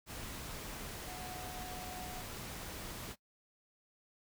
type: tone in noise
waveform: sine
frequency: 731 Hz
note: F#5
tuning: 21 cents flat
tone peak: -47 dBFS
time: 1.05-2.24 s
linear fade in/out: 50 ms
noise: pink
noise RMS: -45 dBFS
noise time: 0.06-3.16 s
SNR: -5 dB
effects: noise-tail reverb RT60 0.1 s tail -21 dB re dry